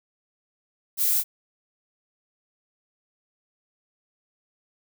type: noise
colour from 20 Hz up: violet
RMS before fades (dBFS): -22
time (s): 0.97-1.24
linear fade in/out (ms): 50
effects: none